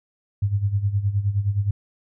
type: tone with tremolo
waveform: sine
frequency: 100.9 Hz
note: G#2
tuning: 49 cents flat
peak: -16 dBFS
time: 0.42-1.71 s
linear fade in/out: 5 ms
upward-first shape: sine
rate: 9.6 Hz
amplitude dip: 75%
effects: none